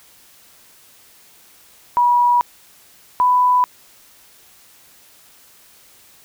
sine tone pair in turn, 969 / 993.9 Hz, B5 / B5, -33 / +11 cents, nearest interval unison, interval 44 cents, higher second, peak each -11 dBFS, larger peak neither, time 1.97-2.41 / 3.2-3.64 s, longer neither, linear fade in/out 0 ms, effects white hiss -49 dBFS RMS until 6.24 s

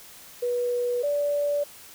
sine tone pair in turn, 487.1 / 579.3 Hz, B4 / D5, -24 / -24 cents, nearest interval minor third, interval 300 cents, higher second, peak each -23 / -22 dBFS, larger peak second, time 0.42-1.03 / 1.03-1.64 s, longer neither, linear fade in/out 10 ms, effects white hiss -47 dBFS RMS until 1.94 s

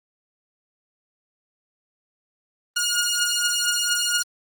10% pulse beating tone pair, 1430 / 1434.3 Hz, F6 / F6, +41 / +46 cents, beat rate 4.3 Hz, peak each -15 dBFS, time 2.76-4.23 s, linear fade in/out 10 ms, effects Opus 32 kbps

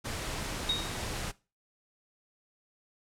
pink noise, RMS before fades -36 dBFS, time 0.04-1.32 s, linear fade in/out 20 ms
sine tone with exponential decay, 3761 Hz, A#7, 15 cents sharp, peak -24 dBFS, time 0.69-1.04 s, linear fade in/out 5 ms, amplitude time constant 76 ms
effects noise-tail reverb RT60 0.3 s tail -20 dB re dry + low-pass 10000 Hz 12 dB/octave

